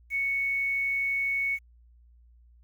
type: tone with quantisation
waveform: sine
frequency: 2217 Hz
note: C#7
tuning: in tune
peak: -25 dBFS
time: 0.1-1.59 s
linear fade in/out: 50 ms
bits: 9
effects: added 59 Hz sine -54 dBFS peak until 2.63 s